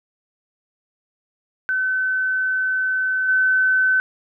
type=tone with level steps; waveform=sine; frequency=1521 Hz; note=F#6; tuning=47 cents sharp; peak=-18 / -14 dBFS; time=1.69-4 s; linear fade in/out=0 ms; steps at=3.28 s; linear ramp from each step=10 ms; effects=none